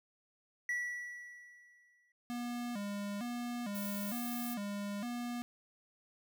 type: tone with exponential decay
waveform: triangle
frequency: 1947 Hz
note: B6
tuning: 25 cents flat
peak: -30 dBFS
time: 0.69-2.12 s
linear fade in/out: 2 ms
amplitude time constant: 310 ms
type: tone with vibrato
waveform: square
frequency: 221.1 Hz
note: A3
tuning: 9 cents sharp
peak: -38 dBFS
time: 2.3-5.42 s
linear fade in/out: 0 ms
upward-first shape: square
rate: 1.1 Hz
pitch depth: 150 cents each way
type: noise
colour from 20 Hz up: violet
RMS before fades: -44 dBFS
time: 3.74-4.55 s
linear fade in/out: 20 ms
effects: none